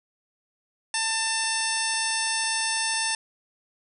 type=harmonic tone with a mistuned harmonic; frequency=894 Hz; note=A5; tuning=27 cents sharp; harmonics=1 / 2 / 3 / 4 / 5 / 6 / 7 / 9 / 10; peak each=-32 / -31 / -33 / -35 / -36 / -31 / -36 / -34 / -31 dBFS; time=0.94-3.15 s; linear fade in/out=2 ms; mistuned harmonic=10; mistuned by=+64 cents; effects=none